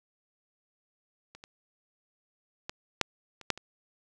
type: clicks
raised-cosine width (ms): 0.2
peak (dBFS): -30 / -29 / -18 / -6 / -29 / -8 / -26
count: 7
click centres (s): 1.35 / 1.439 / 2.695 / 3.013 / 3.413 / 3.503 / 3.576
effects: none